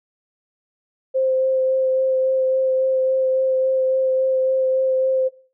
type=tone with vibrato; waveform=sine; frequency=523.3 Hz; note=C5; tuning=in tune; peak=-16 dBFS; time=1.14-5.29 s; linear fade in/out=20 ms; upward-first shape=sine; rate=3.6 Hz; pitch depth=10 cents each way; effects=noise-tail reverb RT60 0.4 s tail -18 dB re dry